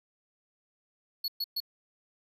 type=tone bursts; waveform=square; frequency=4378 Hz; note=C#8; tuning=22 cents flat; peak=-30 dBFS; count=3; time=1.24-1.603 s; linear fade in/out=5 ms; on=41 ms; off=120 ms; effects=none